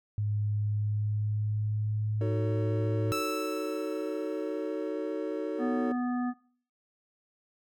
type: tone with pitch glide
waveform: sine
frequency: 104.6 to 108.41 Hz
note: G#2 to A2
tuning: +13 to -25 cents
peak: -27 dBFS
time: 0.18-3.12 s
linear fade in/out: 0 ms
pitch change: +62 cents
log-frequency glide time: 0.6-2.89 s
type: chord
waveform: triangle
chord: D# half-diminished seventh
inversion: none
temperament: just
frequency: 311.1 / 373.4 / 448 / 560 Hz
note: D#4 / F#4 / A4 / C#5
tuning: 0 / +16 / +31 / +18 cents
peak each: -34 / -35 / -33 / -36 dBFS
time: 2.21-5.92 s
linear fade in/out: 2 ms
type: tone with exponential decay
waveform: sawtooth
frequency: 1318.5 Hz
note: E6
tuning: in tune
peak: -26 dBFS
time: 3.12-4.92 s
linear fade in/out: 0 ms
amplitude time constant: 390 ms
type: harmonic tone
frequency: 246.9 Hz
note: B3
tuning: in tune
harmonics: 1 / 3 / 5 / 7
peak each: -28 / -38 / -42 / -45 dBFS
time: 5.58-6.34 s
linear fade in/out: 50 ms
effects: noise-tail reverb RT60 0.5 s tail -20 dB re dry